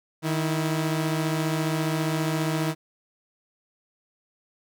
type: tone pair together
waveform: sawtooth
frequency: 156 / 326.8 Hz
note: D#3 / E4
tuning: +5 / -15 cents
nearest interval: octave + minor second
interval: 1280 cents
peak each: -21 / -25 dBFS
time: 0.22-2.75 s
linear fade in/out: 50 ms
effects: none